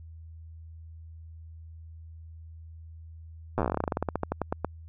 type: slowing click train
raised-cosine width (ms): 1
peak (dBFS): -13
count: 26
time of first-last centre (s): 3.58-4.647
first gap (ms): 8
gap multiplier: 1.12
effects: added 81 Hz sine -43 dBFS peak until 4.88 s